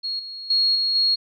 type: tone with level steps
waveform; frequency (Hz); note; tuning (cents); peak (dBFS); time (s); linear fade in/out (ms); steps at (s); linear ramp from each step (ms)
sine; 4300; C8; +47; -24 / -32 / -16 / -19 / -16; 0.03-1.16; 20; 0.19 / 0.5 / 0.75 / 0.95; 5
effects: none